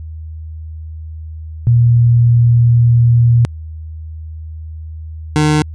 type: tone pair in turn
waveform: sine / 25% pulse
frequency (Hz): 118.7 / 151.94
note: A#2 / D#3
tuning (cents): +32 / -41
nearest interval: major third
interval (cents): 427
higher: second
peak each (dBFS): -6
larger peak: neither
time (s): 1.67-3.45 / 5.36-5.62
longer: first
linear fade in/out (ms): 0
effects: added 79 Hz sine -25 dBFS peak until 5.74 s + resampled to 22050 Hz